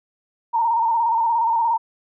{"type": "tone with vibrato", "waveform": "sine", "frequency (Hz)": 920, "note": "A#5", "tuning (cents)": -23, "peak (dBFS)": -16, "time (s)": [0.53, 1.78], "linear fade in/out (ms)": 20, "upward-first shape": "square", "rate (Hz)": 17, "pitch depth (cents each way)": 43, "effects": []}